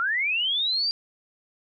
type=linear sweep; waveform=sine; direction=up; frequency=1335 to 4786 Hz; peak=-22 dBFS; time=0-0.91 s; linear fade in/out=0 ms; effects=none